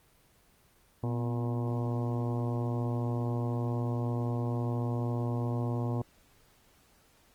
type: harmonic tone with a mistuned harmonic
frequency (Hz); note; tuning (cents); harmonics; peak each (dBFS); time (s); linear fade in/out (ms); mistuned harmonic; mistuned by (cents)
119; A#2; +36; 1 / 2 / 3 / 4 / 5 / 6 / 7 / 8 / 9; -30 / -36 / -40 / -42 / -44 / -46 / -47 / -48 / -49; 1.03-6.02; 5; 2; +64
effects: pink hiss -64 dBFS RMS until 7.34 s + Opus 24 kbps